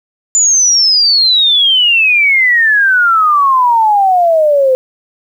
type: exponential sweep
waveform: sine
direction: down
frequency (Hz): 7120 to 509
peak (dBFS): -6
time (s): 0.35-4.75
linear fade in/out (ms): 0
effects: 7-bit